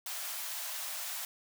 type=high-pass noise; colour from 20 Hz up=white; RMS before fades=-39 dBFS; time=0.06-1.25 s; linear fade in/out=2 ms; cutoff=590 Hz; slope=96 dB/octave; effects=none